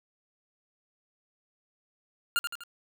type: tone with echo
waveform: 25% pulse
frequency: 1404 Hz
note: F6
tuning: 9 cents sharp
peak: -20 dBFS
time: 2.36-2.39 s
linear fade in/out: 0 ms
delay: 82 ms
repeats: 3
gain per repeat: -6 dB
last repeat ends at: 2.636 s
effects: none